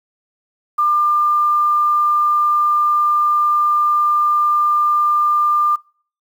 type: tone with quantisation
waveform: sine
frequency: 1197 Hz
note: D6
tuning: 33 cents sharp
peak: -12 dBFS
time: 0.78-5.76 s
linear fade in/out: 10 ms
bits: 7
effects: noise-tail reverb RT60 0.5 s tail -26 dB re dry